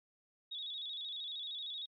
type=tone with vibrato; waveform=sine; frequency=3594 Hz; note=A7; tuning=36 cents sharp; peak=-40 dBFS; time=0.51-1.86 s; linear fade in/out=10 ms; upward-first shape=square; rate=13 Hz; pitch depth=77 cents each way; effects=AAC 64 kbps